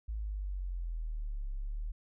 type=exponential two-way sweep; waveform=sine; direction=down then up; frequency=55 to 33.68 to 40.07 Hz; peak=-34 dBFS; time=0.08-1.92 s; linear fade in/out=10 ms; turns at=1.54 s; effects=none